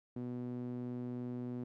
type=tone with band-pass filter; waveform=sawtooth; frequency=123.2 Hz; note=B2; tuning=4 cents flat; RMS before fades=-41 dBFS; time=0.16-1.64 s; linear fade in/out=5 ms; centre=260 Hz; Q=2; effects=none